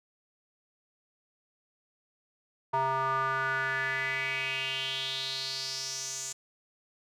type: tone with band-pass filter sweep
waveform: square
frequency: 133.2 Hz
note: C3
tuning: 31 cents sharp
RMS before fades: -32 dBFS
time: 2.73-6.33 s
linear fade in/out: 10 ms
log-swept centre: 940 to 7100 Hz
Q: 5.1
effects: none